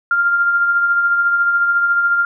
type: tone with tremolo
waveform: sine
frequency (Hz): 1396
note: F6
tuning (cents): -1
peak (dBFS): -10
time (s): 0.11-2.25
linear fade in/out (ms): 2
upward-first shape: triangle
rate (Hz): 14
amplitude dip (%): 45
effects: none